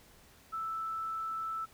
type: tone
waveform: sine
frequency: 1318.5 Hz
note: E6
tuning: in tune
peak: -34 dBFS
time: 0.52-1.66 s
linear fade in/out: 20 ms
effects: pink hiss -60 dBFS RMS until 1.73 s